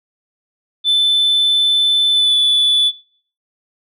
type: tone with pitch glide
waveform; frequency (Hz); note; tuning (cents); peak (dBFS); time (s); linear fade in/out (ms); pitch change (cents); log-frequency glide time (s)
sine; 3520 to 3466; A7 to A7; 0 to -27; -8; 0.84-2.92; 50; -27; 2.12-2.35
effects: noise-tail reverb RT60 0.5 s tail -22 dB re dry + tanh soft clip ceiling -9 dBFS